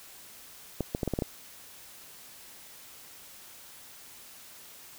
clicks, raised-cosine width 2 ms, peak -15 dBFS, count 7, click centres 0.807 / 0.949 / 1.032 / 1.077 / 1.137 / 1.189 / 1.222 s, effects white hiss -50 dBFS RMS until 4.98 s

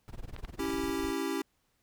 brown noise with tremolo, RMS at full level -39 dBFS, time 0.08-1.13 s, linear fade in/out 0 ms, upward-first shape sine, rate 20 Hz, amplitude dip 95%
clicks, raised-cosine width 0.3 ms, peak -27 dBFS, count 4, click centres 0.364 / 0.449 / 0.654 / 0.704 s
square chord, C# diminished, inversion none, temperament equal, 277.2 / 329.6 / 392 Hz, C#4 / E4 / G4, 0 / 0 / 0 cents, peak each -36 dBFS, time 0.59-1.42 s, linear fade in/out 5 ms
effects pink hiss -74 dBFS RMS until 1.82 s

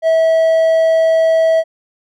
triangle tone, 649 Hz, E5, 27 cents flat, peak -7 dBFS, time 0.02-1.64 s, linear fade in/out 50 ms, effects none

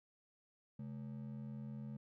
triangle ring-modulated tone, 174.61 Hz, F3, in tune, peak -39 dBFS, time 0.79-1.97 s, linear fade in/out 5 ms, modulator 39.9 Hz, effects none

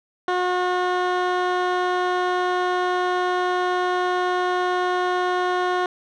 15% pulse tone with low-pass filter, 361.8 Hz, F#4, 39 cents flat, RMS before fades -22 dBFS, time 0.28-5.86 s, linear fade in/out 2 ms, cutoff 2900 Hz, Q 0.66, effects none

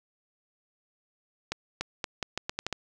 accelerating click train, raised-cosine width 0.2 ms, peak -13 dBFS, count 9, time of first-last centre 1.52-2.727 s, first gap 290 ms, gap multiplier 0.8, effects none

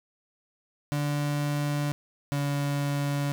35% pulse tone pair in turn, 145.9 / 142.73 Hz, D3 / D3, -11 / -49 cents, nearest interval unison, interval 38 cents, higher first, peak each -24 dBFS, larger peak neither, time 0.92-1.92 / 2.32-3.32 s, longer neither, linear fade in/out 0 ms, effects none

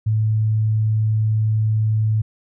sine tone, 108.9 Hz, A2, 17 cents flat, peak -15 dBFS, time 0.06-2.22 s, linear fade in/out 10 ms, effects none

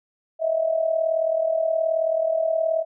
sine tone with amplitude modulation, 648 Hz, E5, 30 cents flat, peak -16 dBFS, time 0.39-2.85 s, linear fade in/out 50 ms, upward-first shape sine, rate 38.8 Hz, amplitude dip 70%, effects none

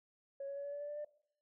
sine tone with pitch steps, 553 / 558.8 / 564.6 / 570.5 / 576.5 / 582.5 / 588.6 / 594.7 Hz, C#5 / C#5 / C#5 / C#5 / D5 / D5 / D5 / D5, -4 / +14 / +32 / +50 / -32 / -14 / +4 / +22 cents, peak -39 dBFS, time 0.4-1.048 s, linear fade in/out 5 ms, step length 81 ms, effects noise-tail reverb RT60 0.6 s tail -17 dB re dry + tanh soft clip ceiling -36 dBFS

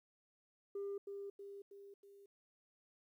sine tone with echo, 399.5 Hz, G4, 33 cents sharp, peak -38 dBFS, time 0.75-0.98 s, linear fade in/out 5 ms, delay 320 ms, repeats 4, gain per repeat -5 dB, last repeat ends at 2.26 s, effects tanh soft clip ceiling -38 dBFS + 13-bit

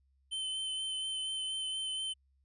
square tone with vibrato, 3072 Hz, G7, 36 cents flat, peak -35 dBFS, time 0.31-2.14 s, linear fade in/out 20 ms, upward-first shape sine, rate 4.2 Hz, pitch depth 14 cents each way, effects added 67 Hz sine -68 dBFS peak until 2.44 s + resampled to 24000 Hz

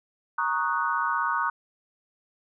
sine chord, D# minor seventh, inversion second, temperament equal, 932.3 / 1108.7 / 1244.5 / 1480 Hz, A#5 / C#6 / D#6 / F#6, 0 / 0 / 0 / 0 cents, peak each -29 / -29 / -29 / -29 dBFS, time 0.38-1.5 s, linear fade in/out 5 ms, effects none

